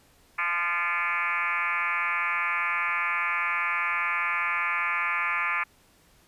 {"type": "tone with frequency modulation", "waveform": "sine", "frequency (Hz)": 1735, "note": "A6", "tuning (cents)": -25, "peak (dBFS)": -24, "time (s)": [0.38, 5.64], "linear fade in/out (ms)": 10, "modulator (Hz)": 175, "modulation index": 4.1, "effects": ["pink hiss -60 dBFS RMS until 6.27 s", "resampled to 32000 Hz"]}